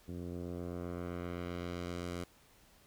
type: tone with low-pass filter sweep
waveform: 10% pulse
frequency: 87.7 Hz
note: F2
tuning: 8 cents sharp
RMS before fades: -41 dBFS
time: 0.08-2.24 s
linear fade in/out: 5 ms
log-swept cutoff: 300 to 12000 Hz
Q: 0.77
effects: pink hiss -64 dBFS RMS until 2.86 s